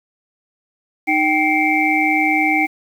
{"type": "tone cluster", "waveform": "sine", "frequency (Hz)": [307.9, 778, 2123, 2307], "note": ["D#4", "G5", "C7", "D7"], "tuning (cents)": [-18, -13, 25, -31], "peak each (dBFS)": -19, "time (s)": [1.07, 2.67], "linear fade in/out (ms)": 20, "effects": ["7-bit"]}